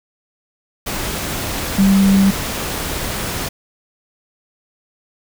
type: tone in noise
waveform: sine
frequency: 195.1 Hz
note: G3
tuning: 8 cents flat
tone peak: -9 dBFS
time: 1.78-2.31 s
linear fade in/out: 10 ms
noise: pink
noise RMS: -23 dBFS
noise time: 0.86-3.49 s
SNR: +11 dB
effects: none